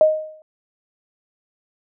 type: tone with exponential decay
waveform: sine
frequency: 622.3 Hz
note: D#5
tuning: in tune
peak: -7 dBFS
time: 0.01-0.42 s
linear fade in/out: 1 ms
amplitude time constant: 89 ms
effects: none